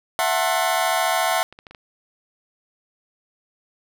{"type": "chord", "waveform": "sawtooth", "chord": "F# half-diminished seventh", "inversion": "third", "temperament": "just", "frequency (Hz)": [666, 740, 888, 1065.6], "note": ["E5", "F#5", "A5", "C6"], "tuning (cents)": [18, 0, 16, 31], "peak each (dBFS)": [-19, -19, -22, -23], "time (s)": [0.19, 1.43], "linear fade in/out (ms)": 0}
{"type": "clicks", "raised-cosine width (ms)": 0.3, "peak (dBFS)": -26, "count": 7, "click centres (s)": [1.317, 1.405, 1.526, 1.589, 1.668, 1.71, 1.748]}
{"effects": []}